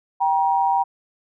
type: tone pair together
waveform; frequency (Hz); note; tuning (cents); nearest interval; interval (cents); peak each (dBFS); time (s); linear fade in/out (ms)
sine; 784 / 949.1; G5 / A#5; 0 / +31; minor third; 331; -19; 0.2-0.84; 20
effects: none